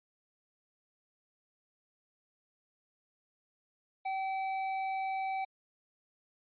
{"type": "tone", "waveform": "square", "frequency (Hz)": 768, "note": "G5", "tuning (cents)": -36, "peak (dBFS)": -33, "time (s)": [4.05, 5.45], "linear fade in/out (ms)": 10, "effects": ["resampled to 8000 Hz"]}